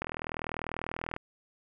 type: click train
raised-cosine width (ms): 0.5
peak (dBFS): -19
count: 47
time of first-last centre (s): 0.02-1.164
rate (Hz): 40.2
effects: none